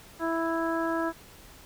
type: harmonic tone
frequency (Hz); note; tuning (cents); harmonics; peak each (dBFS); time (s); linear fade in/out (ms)
329.6; E4; 0; 1 / 2 / 3 / 4 / 5; -29 / -32 / -34 / -35 / -36; 0.19-1.13; 50
effects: pink hiss -51 dBFS RMS until 1.65 s